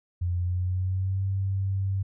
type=tone with pitch glide; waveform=sine; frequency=88.3 to 96.85 Hz; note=F2 to G2; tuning=+20 to -20 cents; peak=-24 dBFS; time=0.21-2.03 s; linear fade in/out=10 ms; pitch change=+160 cents; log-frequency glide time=0.38-1.24 s; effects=none